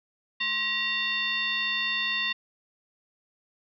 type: tone with frequency modulation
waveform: sine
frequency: 2753 Hz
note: F7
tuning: 25 cents flat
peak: -25 dBFS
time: 0.4-2.33 s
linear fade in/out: 10 ms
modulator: 845 Hz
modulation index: 1.4
effects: none